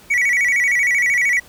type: tone with vibrato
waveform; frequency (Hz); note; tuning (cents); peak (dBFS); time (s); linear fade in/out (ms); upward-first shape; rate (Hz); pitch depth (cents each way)
triangle; 2093; C7; 0; -12; 0.1-1.4; 10; square; 13; 120
effects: pink hiss -46 dBFS RMS until 1.48 s